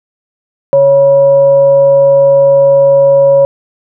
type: tone with frequency modulation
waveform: sine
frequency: 554.4 Hz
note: C#5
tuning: in tune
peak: -3 dBFS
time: 0.73-3.45 s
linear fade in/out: 0 ms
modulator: 413 Hz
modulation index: 0.24
effects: none